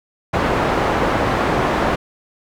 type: low-pass noise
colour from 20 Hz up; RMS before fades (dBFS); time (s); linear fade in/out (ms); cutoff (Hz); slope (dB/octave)
white; -18; 0.33-1.96; 10; 1000; 12
effects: none